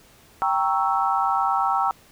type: chord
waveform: sine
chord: G diminished seventh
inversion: none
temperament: equal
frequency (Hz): 784 / 932.3 / 1108.7 / 1318.5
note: G5 / Bb5 / Db6 / Fb6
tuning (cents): 0 / 0 / 0 / 0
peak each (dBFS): -23 / -25 / -27 / -24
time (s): 0.42-1.91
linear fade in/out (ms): 0
effects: pink hiss -53 dBFS RMS until 2.11 s